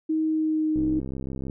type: tone with pitch glide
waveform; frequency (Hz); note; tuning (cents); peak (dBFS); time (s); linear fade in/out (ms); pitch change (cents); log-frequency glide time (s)
sine; 315.3 to 310.2; D#4 to D#4; +23 to -5; -21; 0.09-1; 10; -28; 0.23-0.76
type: click train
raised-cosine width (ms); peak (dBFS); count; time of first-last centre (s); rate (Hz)
3; -21; 50; 0.76-1.498; 66.4
effects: none